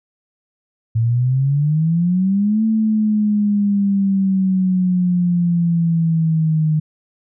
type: exponential two-way sweep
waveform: sine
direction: up then down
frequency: 111.6 to 221.9 to 153.8 Hz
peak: -13 dBFS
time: 0.95-6.8 s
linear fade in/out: 10 ms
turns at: 2.64 s
effects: none